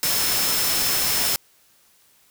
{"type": "tone in noise", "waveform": "sine", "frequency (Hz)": 5274, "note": "E8", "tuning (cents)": 0, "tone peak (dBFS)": -27, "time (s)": [0.03, 1.36], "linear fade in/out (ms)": 0, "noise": "white", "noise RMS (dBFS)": -22, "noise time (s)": [0.03, 1.36], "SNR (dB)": -8, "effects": ["white hiss -58 dBFS RMS until 2.3 s"]}